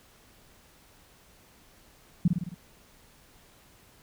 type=tone with echo; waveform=sine; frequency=174.61 Hz; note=F3; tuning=in tune; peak=-17 dBFS; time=2.25-2.28 s; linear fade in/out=5 ms; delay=53 ms; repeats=5; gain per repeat=-4 dB; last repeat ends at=2.545 s; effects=pink hiss -58 dBFS RMS until 4.02 s